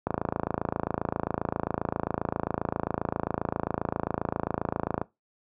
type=click train; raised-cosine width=1 ms; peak=-12 dBFS; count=137; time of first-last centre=0.07-5.015 s; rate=27.5 Hz; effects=noise-tail reverb RT60 0.2 s tail -20 dB re dry + high-pass 80 Hz 12 dB/octave